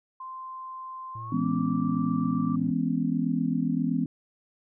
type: tone with pitch glide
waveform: sine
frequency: 1042 to 1169.6 Hz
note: C6 to D6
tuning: -7 to -7 cents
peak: -36 dBFS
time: 0.2-2.56 s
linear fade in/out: 5 ms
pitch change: +200 cents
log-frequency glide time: 1.13-1.46 s
type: tone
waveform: triangle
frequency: 113.6 Hz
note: A#2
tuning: 44 cents flat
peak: -36 dBFS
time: 1.15-2.71 s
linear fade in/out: 5 ms
type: chord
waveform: sine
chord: C# minor seventh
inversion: first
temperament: just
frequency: 166.31 / 207.9 / 249.5 / 277.2 Hz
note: E3 / G#3 / B3 / C#4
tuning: +16 / +2 / +18 / 0 cents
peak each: -29 / -31 / -27 / -31 dBFS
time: 1.32-4.06 s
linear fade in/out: 5 ms
effects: none